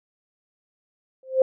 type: tone with exponential growth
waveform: sine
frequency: 523.3 Hz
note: C5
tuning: in tune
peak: -10 dBFS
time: 1.23-1.42 s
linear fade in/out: 2 ms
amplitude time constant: 41 ms
effects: none